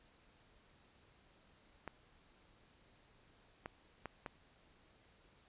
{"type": "clicks", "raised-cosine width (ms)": 0.5, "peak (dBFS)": -28, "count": 4, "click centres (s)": [1.877, 3.659, 4.057, 4.262], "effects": ["pink hiss -68 dBFS RMS until 5.48 s", "resampled to 8000 Hz"]}